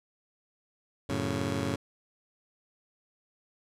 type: chord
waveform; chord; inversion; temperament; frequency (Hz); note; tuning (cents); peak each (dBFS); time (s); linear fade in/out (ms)
15% pulse; F# minor; none; just; 92.5 / 111 / 138.75; F#2 / A2 / C#3; 0 / +16 / +2; -28; 1.09-1.76; 5
effects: low-pass 10000 Hz 12 dB/octave